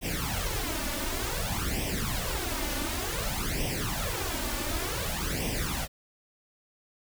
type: noise with flanger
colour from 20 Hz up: pink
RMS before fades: -31 dBFS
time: 0.01-5.88 s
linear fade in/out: 50 ms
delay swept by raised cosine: 0.35 to 3.45 ms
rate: 0.55 Hz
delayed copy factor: +0.75
effects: none